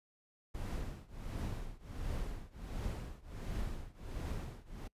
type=noise with tremolo; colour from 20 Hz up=brown; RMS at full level=-37 dBFS; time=0.54-4.88 s; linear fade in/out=10 ms; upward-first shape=triangle; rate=1.4 Hz; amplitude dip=95%; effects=noise-tail reverb RT60 0.1 s tail -24 dB re dry + resampled to 32000 Hz